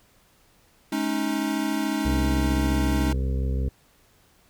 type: chord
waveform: square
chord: Ab suspended fourth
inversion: none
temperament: equal with one note detuned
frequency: 212.9 / 277.2 / 311.1 Hz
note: Ab3 / Db4 / Eb4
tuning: +43 / 0 / 0 cents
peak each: -30 / -29 / -28 dBFS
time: 0.92-3.13 s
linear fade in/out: 5 ms
type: harmonic tone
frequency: 65.7 Hz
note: C2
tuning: 8 cents sharp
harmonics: 1 / 2 / 3 / 4 / 6 / 7 / 8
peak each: -23 / -31 / -37 / -37 / -41 / -40 / -45 dBFS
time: 2.05-3.69 s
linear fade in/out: 5 ms
effects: pink hiss -60 dBFS RMS until 4.49 s